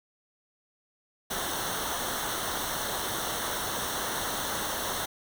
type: noise with comb filter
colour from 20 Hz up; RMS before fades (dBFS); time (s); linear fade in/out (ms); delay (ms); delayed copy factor
pink; -32; 1.3-5.06; 10; 0.41; -0.75
effects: none